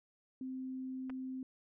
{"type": "tone", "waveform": "sine", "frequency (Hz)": 260, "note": "C4", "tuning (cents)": -11, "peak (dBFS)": -39, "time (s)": [0.41, 1.43], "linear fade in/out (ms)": 2}
{"type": "clicks", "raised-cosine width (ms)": 0.5, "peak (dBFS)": -35, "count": 2, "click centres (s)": [1.097, 1.101]}
{"effects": []}